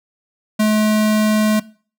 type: tone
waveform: square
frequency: 214.3 Hz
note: A3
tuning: 45 cents flat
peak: -13 dBFS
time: 0.59-1.6 s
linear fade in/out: 10 ms
effects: noise-tail reverb RT60 0.4 s tail -20 dB re dry